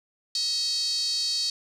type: tone with high-pass filter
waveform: 5% pulse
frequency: 639 Hz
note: D#5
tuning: 46 cents sharp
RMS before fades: -27 dBFS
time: 0.35-1.5 s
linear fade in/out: 2 ms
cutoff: 4400 Hz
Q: 8
effects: resampled to 32000 Hz + 9-bit